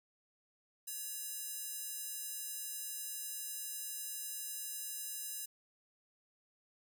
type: tone with high-pass filter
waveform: square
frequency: 564 Hz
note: C#5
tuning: 30 cents sharp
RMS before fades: -43 dBFS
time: 0.87-5.46 s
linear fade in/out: 10 ms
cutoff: 8700 Hz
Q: 0.8
effects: none